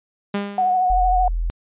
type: tone with exponential decay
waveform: sawtooth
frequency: 201.8 Hz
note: G#3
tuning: 49 cents flat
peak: -15 dBFS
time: 0.34-0.94 s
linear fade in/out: 5 ms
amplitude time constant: 130 ms
type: tone with vibrato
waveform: sine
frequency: 736 Hz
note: F#5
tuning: 9 cents flat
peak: -15 dBFS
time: 0.58-1.28 s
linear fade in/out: 2 ms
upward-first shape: triangle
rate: 13 Hz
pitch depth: 36 cents each way
type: tone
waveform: sine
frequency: 42 Hz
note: E1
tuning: 33 cents sharp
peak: -19 dBFS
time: 0.9-1.5 s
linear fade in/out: 0 ms
effects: resampled to 8000 Hz